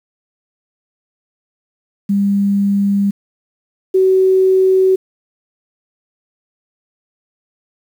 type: tone pair in turn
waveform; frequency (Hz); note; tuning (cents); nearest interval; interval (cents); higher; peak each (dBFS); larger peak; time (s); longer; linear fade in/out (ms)
sine; 200 / 377.5; G3 / F#4; +35 / +35; major seventh; 1100; second; -11 / -8; second; 2.09-3.11 / 3.94-4.96; neither; 10
effects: 7-bit